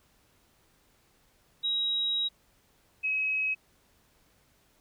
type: tone pair in turn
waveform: sine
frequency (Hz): 3825 / 2553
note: A#7 / D#7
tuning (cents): +44 / +44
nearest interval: perfect fifth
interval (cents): 700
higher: first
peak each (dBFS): -26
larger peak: neither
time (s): 1.63-2.29 / 3.03-3.55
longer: first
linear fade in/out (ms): 20
effects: pink hiss -66 dBFS RMS until 4.8 s